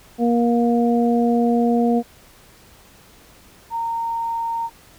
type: harmonic tone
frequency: 236.3 Hz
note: A#3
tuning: 24 cents sharp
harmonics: 1 / 2 / 3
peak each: -16 / -21 / -23 dBFS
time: 0.18-2.03 s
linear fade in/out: 50 ms
type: tone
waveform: sine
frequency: 921 Hz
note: A#5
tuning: 21 cents flat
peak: -21 dBFS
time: 3.7-4.7 s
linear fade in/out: 50 ms
effects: pink hiss -49 dBFS RMS until 4.98 s